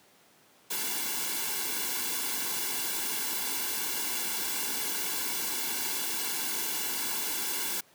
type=noise with comb filter; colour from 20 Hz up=white; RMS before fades=-32 dBFS; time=0.7-7.81 s; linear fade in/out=10 ms; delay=1.6 ms; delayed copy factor=-0.8; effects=pink hiss -60 dBFS RMS until 7.94 s + high-pass 200 Hz 12 dB/octave